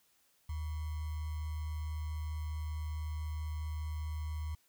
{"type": "tone with sample-and-hold", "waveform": "sine", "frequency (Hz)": 77.3, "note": "D#2", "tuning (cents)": -11, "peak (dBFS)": -35, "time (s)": [0.49, 4.55], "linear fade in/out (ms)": 5, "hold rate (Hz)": 1050, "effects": ["white hiss -71 dBFS RMS until 4.68 s"]}